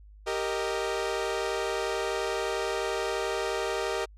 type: chord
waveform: sawtooth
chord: Eb major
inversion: first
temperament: equal with one note detuned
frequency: 392 / 463.5 / 622.3 Hz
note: G4 / Bb4 / Eb5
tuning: 0 / -10 / 0 cents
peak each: -28 / -28 / -30 dBFS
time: 0.26-4.06 s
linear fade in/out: 20 ms
effects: added 51 Hz sine -48 dBFS peak until 4.17 s + low-pass 8000 Hz 12 dB/octave